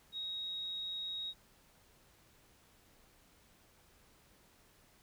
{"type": "tone", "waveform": "sine", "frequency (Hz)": 3779, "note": "A#7", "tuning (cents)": 23, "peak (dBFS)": -38, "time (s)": [0.12, 1.34], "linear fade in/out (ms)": 50, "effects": ["pink hiss -66 dBFS RMS until 5.02 s"]}